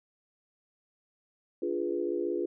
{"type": "chord", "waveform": "sine", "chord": "D diminished seventh", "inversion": "none", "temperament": "equal with one note detuned", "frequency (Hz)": [293.7, 349.2, 415.3, 491.3], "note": ["D4", "F4", "Ab4", "Cb5"], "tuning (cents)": [0, 0, 0, -9], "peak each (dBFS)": [-37, -31, -34, -37], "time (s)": [1.62, 2.46], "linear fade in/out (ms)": 5, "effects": []}